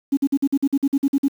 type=tone bursts; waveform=sine; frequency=276.9 Hz; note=C#4; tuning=2 cents flat; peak=-13 dBFS; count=12; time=0.12-1.283 s; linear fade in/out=10 ms; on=52 ms; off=49 ms; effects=tanh soft clip ceiling -9 dBFS + 7-bit